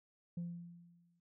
sine tone with exponential decay, 172.2 Hz, F3, 24 cents flat, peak -35 dBFS, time 0.37-1.2 s, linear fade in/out 5 ms, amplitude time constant 180 ms, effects tanh soft clip ceiling -36 dBFS

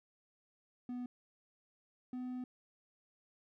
triangle tone pair in turn, 246.9 / 251.4 Hz, B3 / B3, 0 / +31 cents, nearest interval unison, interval 31 cents, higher second, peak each -37 / -37 dBFS, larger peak neither, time 0.89-1.06 / 2.13-2.44 s, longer second, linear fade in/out 2 ms, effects none

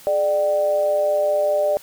sine tone with amplitude modulation, 595 Hz, D5, 22 cents sharp, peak -13 dBFS, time 0.07-1.77 s, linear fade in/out 0 ms, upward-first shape sine, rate 175 Hz, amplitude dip 65%, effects white hiss -45 dBFS RMS until 1.82 s

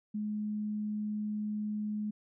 sine tone, 211 Hz, G#3, 28 cents sharp, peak -32 dBFS, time 0.14-2.11 s, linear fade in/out 10 ms, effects none

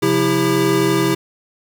square tone cluster, 133.6 / 177.1 / 328 / 399.4 Hz, C3 / F3 / E4 / G4, +36 / +24 / -9 / +32 cents, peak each -23 / -24 / -18 / -19 dBFS, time 0.02-1.15 s, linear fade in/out 10 ms, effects 8-bit

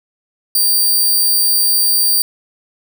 5% pulse tone, 4679 Hz, D8, 7 cents flat, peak -4 dBFS, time 0.55-2.22 s, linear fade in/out 2 ms, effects none

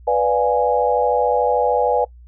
sine chord, B diminished seventh, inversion none, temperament equal, 493.9 / 587.3 / 698.5 / 830.6 Hz, B4 / D5 / F5 / Ab5, 0 / 0 / 0 / 0 cents, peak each -18 / -21 / -23 / -19 dBFS, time 0.07-2.05 s, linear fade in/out 10 ms, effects noise-tail reverb RT60 0.1 s tail -22 dB re dry + added 60 Hz sine -40 dBFS peak until 2.27 s

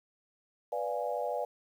sine chord, B diminished seventh, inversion none, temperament equal, 493.9 / 587.3 / 698.5 / 830.6 Hz, B4 / D5 / F5 / Ab5, 0 / 0 / 0 / 0 cents, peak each -36 / -35 / -37 / -38 dBFS, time 0.72-1.45 s, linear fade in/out 5 ms, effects 10-bit

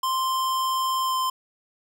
square tone with pitch glide, 1046 to 1038.2 Hz, C6 to C6, -1 to -14 cents, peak -23 dBFS, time 0.03-1.3 s, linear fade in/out 5 ms, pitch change -13 cents, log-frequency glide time 1.03-1.16 s, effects none

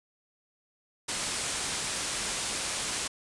white low-pass noise, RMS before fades -33 dBFS, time 1.08-3.08 s, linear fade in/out 10 ms, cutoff 9900 Hz, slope 48 dB/octave, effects resampled to 24000 Hz

